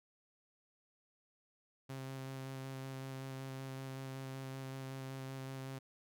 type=tone with vibrato; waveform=sawtooth; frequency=133.3 Hz; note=C3; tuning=33 cents sharp; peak=-39 dBFS; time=1.89-5.79 s; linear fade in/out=10 ms; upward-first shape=square; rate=5.3 Hz; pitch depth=10 cents each way; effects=none